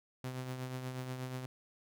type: tone with tremolo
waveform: sawtooth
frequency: 128.3 Hz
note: C3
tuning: 34 cents flat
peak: -33 dBFS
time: 0.24-1.46 s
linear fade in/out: 2 ms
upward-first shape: triangle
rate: 8.3 Hz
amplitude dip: 50%
effects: none